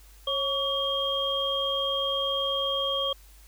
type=tone cluster; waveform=sine; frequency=546 / 1132 / 3225 Hz; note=C#5 / C#6 / G7; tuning=-26 / +36 / +48 cents; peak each=-30 / -33 / -27 dBFS; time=0.27-3.13 s; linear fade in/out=5 ms; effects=added 50 Hz sine -50 dBFS peak until 3.47 s + white hiss -57 dBFS RMS until 3.47 s